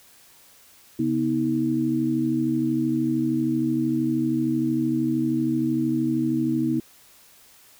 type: tone cluster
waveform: sine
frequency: 136.6 / 245.2 / 318.2 Hz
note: C#3 / B3 / D#4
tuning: -25 / -12 / +39 cents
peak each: -30 / -24 / -23 dBFS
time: 0.99-6.8 s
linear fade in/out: 5 ms
effects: white hiss -53 dBFS RMS until 7.79 s